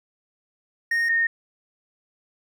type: tone pair in turn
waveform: triangle / sine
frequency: 1853 / 1841.3 Hz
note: A#6 / A#6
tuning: -11 / -22 cents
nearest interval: unison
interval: 11 cents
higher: first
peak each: -18 dBFS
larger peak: neither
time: 0.91-1.09 / 1.09-1.27 s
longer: neither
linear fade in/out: 5 ms
effects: none